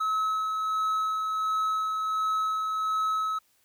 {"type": "tone with tremolo", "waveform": "triangle", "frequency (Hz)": 1289, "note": "E6", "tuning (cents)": -39, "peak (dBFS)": -22, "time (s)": [0, 3.39], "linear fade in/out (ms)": 10, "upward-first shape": "sine", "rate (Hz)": 1.4, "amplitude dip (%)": 30, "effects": ["white hiss -67 dBFS RMS until 3.64 s"]}